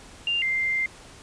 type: tone pair in turn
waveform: sine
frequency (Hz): 2794 / 2093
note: F7 / C7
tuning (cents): 0 / 0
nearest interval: perfect fourth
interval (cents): 500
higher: first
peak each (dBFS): -22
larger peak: neither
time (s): 0.27-0.42 / 0.42-0.86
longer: second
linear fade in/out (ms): 2
effects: pink hiss -47 dBFS RMS until 1.22 s + resampled to 22050 Hz